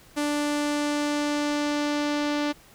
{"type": "tone with low-pass filter sweep", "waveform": "sawtooth", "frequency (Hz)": 293.7, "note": "D4", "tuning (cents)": 0, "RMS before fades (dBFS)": -26, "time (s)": [0.16, 2.53], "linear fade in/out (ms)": 20, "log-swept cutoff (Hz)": [10000, 4700], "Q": 1.1, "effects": ["pink hiss -53 dBFS RMS until 2.74 s"]}